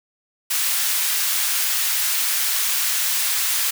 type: high-pass noise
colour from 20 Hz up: white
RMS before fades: -21 dBFS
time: 0.5-3.71 s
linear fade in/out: 10 ms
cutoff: 1300 Hz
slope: 12 dB/octave
effects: none